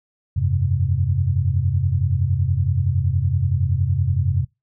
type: chord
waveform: sine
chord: F suspended second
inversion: none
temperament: equal with one note detuned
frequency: 87.31 / 98 / 131.87 Hz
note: F2 / G2 / C3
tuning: 0 / 0 / +14 cents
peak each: -21 dBFS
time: 0.36-4.45 s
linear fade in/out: 10 ms
effects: noise-tail reverb RT60 0.2 s tail -24 dB re dry